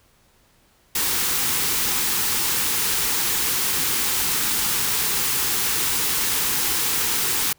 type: band-stop noise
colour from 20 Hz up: white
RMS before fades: -22 dBFS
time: 0.95-7.53 s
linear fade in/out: 5 ms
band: 520 to 760 Hz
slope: 96 dB/octave
effects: pink hiss -59 dBFS RMS until 7.58 s